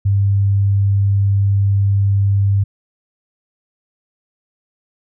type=tone; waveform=sine; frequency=99.4 Hz; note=G2; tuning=25 cents sharp; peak=-11 dBFS; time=0.05-2.64 s; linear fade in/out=10 ms; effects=none